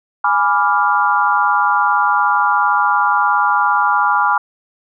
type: chord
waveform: sine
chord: G# diminished seventh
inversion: none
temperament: equal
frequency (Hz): 830.6 / 987.8 / 1174.7 / 1396.9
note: G#5 / B5 / D6 / F6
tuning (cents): 0 / 0 / 0 / 0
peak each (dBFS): -17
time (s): 0.24-4.38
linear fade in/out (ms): 5
effects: none